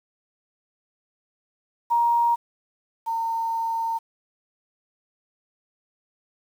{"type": "tone pair in turn", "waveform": "sine", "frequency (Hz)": [941, 912.1], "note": ["A#5", "A#5"], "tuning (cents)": [16, -38], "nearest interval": "minor second", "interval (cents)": 54, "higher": "first", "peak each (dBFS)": [-17, -23], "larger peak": "first", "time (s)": [[1.9, 2.36], [3.06, 3.99]], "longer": "second", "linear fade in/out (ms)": 20, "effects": ["8-bit"]}